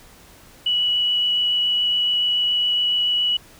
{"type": "tone with vibrato", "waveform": "sine", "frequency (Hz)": 2940, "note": "F#7", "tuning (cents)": -12, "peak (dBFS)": -17, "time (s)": [0.66, 3.37], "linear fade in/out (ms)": 5, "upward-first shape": "triangle", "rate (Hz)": 7.1, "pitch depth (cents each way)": 9, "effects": ["pink hiss -48 dBFS RMS until 3.59 s"]}